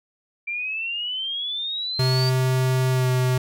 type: exponential sweep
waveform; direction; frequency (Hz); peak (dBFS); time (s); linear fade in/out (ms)
sine; up; 2349 to 4662; -25; 0.47-2.3; 10
type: tone with pitch glide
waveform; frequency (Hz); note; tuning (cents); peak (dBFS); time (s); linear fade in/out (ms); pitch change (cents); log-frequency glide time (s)
square; 129.4 to 127.54; C3 to C3; -19 to -44; -19; 1.99-3.38; 5; -25; 2.91-3.09
effects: none